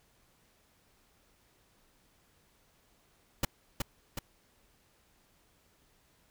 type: noise with echo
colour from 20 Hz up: pink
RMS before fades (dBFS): -27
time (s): 3.43-3.45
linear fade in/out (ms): 5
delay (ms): 370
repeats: 2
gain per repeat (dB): -4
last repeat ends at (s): 4.19
effects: pink hiss -68 dBFS RMS until 6.3 s